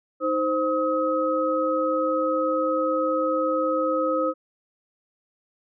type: tone cluster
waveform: sine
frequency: 312.8 / 522 / 1271 Hz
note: D#4 / C5 / D#6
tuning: +9 / -4 / +36 cents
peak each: -27 / -23 / -26 dBFS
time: 0.2-4.34 s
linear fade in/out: 50 ms
effects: none